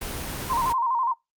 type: noise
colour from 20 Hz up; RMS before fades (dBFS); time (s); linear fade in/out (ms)
pink; -32; 0.01-0.73; 10
type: tone with vibrato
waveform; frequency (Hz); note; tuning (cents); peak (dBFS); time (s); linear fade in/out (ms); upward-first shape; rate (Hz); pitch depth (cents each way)
sine; 987.8; B5; 0; -21; 0.49-1.14; 20; square; 12; 91
effects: noise-tail reverb RT60 0.2 s tail -25 dB re dry + Opus 24 kbps